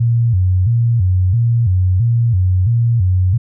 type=tone with vibrato; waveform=sine; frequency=103.9 Hz; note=G#2; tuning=1 cent sharp; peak=-10 dBFS; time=0-3.38 s; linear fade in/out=10 ms; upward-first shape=square; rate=1.5 Hz; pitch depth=210 cents each way; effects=none